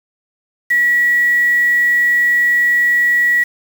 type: tone with quantisation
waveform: sine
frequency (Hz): 1930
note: B6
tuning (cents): -40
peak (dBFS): -10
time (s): 0.7-3.44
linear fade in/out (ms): 10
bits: 5
effects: none